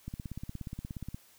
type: click train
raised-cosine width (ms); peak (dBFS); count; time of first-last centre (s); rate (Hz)
5; -26; 19; 0.08-1.145; 16.9
effects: white hiss -61 dBFS RMS until 1.38 s